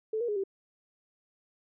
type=tone with pitch steps; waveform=sine; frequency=437.3 / 475.7 / 416.2 / 389.7 Hz; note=A4 / A#4 / G#4 / G4; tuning=-11 / +35 / +4 / -10 cents; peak=-28 dBFS; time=0.13-0.438 s; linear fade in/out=5 ms; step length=77 ms; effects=none